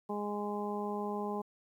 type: harmonic tone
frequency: 206.6 Hz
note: G#3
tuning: 9 cents flat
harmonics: 1 / 2 / 3 / 4 / 5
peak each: -38 / -38 / -45 / -40 / -43 dBFS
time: 0.09-1.42 s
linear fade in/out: 10 ms
effects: 11-bit